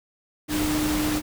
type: tone in noise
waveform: sine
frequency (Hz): 303.2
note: D#4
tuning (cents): -45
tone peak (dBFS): -23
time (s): 0.48-1.22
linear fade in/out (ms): 50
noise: pink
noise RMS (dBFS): -28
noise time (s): 0.48-1.22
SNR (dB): +2
effects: none